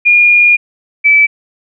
sine tone pair in turn, 2426 / 2307 Hz, D#7 / D7, -44 / -31 cents, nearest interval minor second, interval 87 cents, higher first, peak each -4 dBFS, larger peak neither, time 0.05-0.57 / 1.04-1.27 s, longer first, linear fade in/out 20 ms, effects none

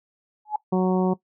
sine tone with exponential growth, 848 Hz, G#5, 36 cents sharp, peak -18 dBFS, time 0.45-0.56 s, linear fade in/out 5 ms, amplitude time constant 22 ms
harmonic tone, 185 Hz, F#3, in tune, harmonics 1 / 2 / 3 / 4 / 5 / 6, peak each -20 / -23 / -30 / -30 / -32 / -38 dBFS, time 0.72-1.14 s, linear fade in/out 10 ms
effects noise-tail reverb RT60 0.1 s tail -18 dB re dry

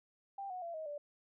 sine tone with pitch steps, 790 / 732.9 / 679.8 / 630.7 / 585 Hz, G5 / F#5 / F5 / D#5 / D5, +13 / -17 / -47 / +23 / -7 cents, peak -40 dBFS, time 0.38-0.98 s, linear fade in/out 5 ms, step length 120 ms, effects none

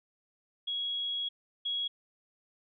sine tone pair in turn, 3322 / 3322 Hz, G#7 / G#7, 0 / 0 cents, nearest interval unison, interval 0 cents, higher neither, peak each -31 / -30 dBFS, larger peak second, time 0.67-1.29 / 1.65-1.88 s, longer first, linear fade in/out 10 ms, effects none

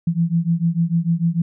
sine beating tone pair, 164.81 / 171.51 Hz, E3 / F3, 0 / -31 cents, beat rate 6.7 Hz, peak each -19 dBFS, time 0.07-1.42 s, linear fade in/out 5 ms, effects none

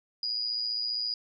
sine tone with amplitude modulation, 4901 Hz, D#8, 27 cents flat, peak -26 dBFS, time 0.23-1.14 s, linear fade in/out 2 ms, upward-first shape sine, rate 115 Hz, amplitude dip 55%, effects none

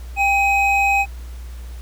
triangle tone pair together, 795 / 2527 Hz, G5 / D#7, +24 / +26 cents, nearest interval octave + minor sixth, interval 2002 cents, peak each -15 dBFS, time 0.16-1.06 s, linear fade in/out 50 ms, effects added 60 Hz sine -30 dBFS peak until 1.81 s + pink hiss -47 dBFS RMS until 1.81 s

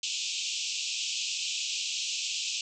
pink band-pass noise, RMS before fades -33 dBFS, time 0.03-2.61 s, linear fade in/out 2 ms, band 2500 to 7600 Hz, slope 96 dB/octave, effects none

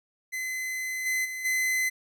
45% pulse tone with level steps, 2038 Hz, C7, 46 cents flat, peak -30 / -25 / -33 / -24 dBFS, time 0.32-1.9 s, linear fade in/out 20 ms, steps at 1.05 / 1.24 / 1.44 s, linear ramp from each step 20 ms, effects none

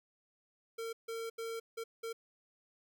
square tone bursts at uneven times, 455.5 Hz, A#4, 40 cents flat, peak -39 dBFS, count 5, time 0.78-0.93 / 1.08-1.3 / 1.38-1.6 / 1.77-1.84 / 2.03-2.13 s, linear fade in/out 10 ms, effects none

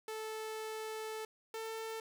sawtooth tone pair in turn, 437.5 / 445.9 Hz, A4 / A4, -10 / +23 cents, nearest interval unison, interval 33 cents, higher second, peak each -36 / -36 dBFS, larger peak neither, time 0.08-1.25 / 1.54-2 s, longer first, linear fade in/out 2 ms, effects none

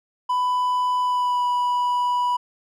triangle tone with pitch glide, 996 to 981.7 Hz, B5 to B5, +14 to -11 cents, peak -17 dBFS, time 0.29-2.37 s, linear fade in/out 10 ms, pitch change -25 cents, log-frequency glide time 1.02-1.46 s, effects none

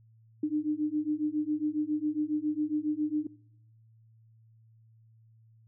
sine beating tone pair, 298.6 / 305.9 Hz, D4 / D#4, +29 / -29 cents, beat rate 7.3 Hz, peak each -30 dBFS, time 0.43-3.27 s, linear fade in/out 5 ms, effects noise-tail reverb RT60 0.8 s tail -23 dB re dry + added 112 Hz sine -57 dBFS peak until 5.67 s

